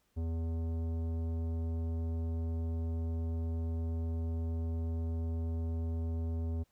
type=tone with tanh clipping; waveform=sine; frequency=82.2 Hz; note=E2; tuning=4 cents flat; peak=-34 dBFS; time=0.16-6.64 s; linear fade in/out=20 ms; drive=14 dB; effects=pink hiss -75 dBFS RMS until 6.71 s